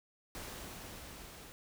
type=noise with level ramp; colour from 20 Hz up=pink; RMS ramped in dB=-45 to -52 dBFS; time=0.35-1.52 s; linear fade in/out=0 ms; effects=none